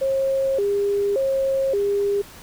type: tone with vibrato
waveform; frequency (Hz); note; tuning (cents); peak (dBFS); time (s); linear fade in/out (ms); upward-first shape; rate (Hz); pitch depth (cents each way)
sine; 466.2; A#4; 0; -18; 0.01-2.22; 10; square; 0.87; 250
effects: pink hiss -43 dBFS RMS until 2.42 s